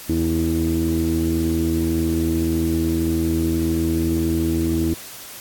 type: tone with low-pass filter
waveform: sawtooth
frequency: 81.8 Hz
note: E2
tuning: 13 cents flat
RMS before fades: -20 dBFS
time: 0.09-4.94 s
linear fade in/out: 5 ms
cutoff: 310 Hz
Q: 9.6
effects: white hiss -37 dBFS RMS until 5.4 s + AAC 64 kbps